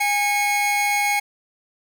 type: tone pair together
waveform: 45% pulse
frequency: 819.6 / 2188 Hz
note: G#5 / C#7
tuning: -23 / -23 cents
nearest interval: octave + perfect fourth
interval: 1700 cents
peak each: -21 dBFS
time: 0-1.2 s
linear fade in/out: 10 ms
effects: none